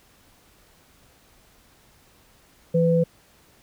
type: tone pair together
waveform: sine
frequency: 166.94 / 501 Hz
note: E3 / B4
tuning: +22 / +25 cents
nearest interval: octave + perfect fifth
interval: 1903 cents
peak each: -19 / -19 dBFS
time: 2.74-3.04 s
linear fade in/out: 10 ms
effects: pink hiss -57 dBFS RMS until 3.62 s